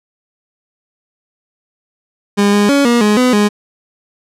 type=tone with pitch steps; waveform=30% pulse; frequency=202.8 / 205.2 / 281.5 / 238.3 / 209.6 / 251.6 / 207.3 Hz; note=G#3 / G#3 / C#4 / A#3 / G#3 / B3 / G#3; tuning=-41 / -21 / +27 / +38 / +16 / +32 / -3 cents; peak=-6 dBFS; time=2.37-3.49 s; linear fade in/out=20 ms; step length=160 ms; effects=low-pass 10000 Hz 12 dB/octave